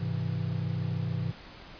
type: chord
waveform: triangle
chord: Ab augmented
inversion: none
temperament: equal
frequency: 103.83 / 130.81 / 164.81 Hz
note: Ab2 / C3 / E3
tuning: 0 / 0 / 0 cents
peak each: -31 dBFS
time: 0-1.32 s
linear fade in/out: 10 ms
effects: pink hiss -48 dBFS RMS until 1.79 s + resampled to 11025 Hz